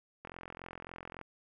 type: click train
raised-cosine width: 0.5 ms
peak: -29 dBFS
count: 43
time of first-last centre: 0.25-1.213 s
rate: 43.6 Hz
effects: none